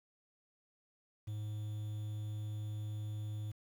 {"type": "tone with quantisation", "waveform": "triangle", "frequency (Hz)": 106.1, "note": "G#2", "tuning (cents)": 38, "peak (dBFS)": -36, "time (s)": [1.27, 3.52], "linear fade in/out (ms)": 10, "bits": 10, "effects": []}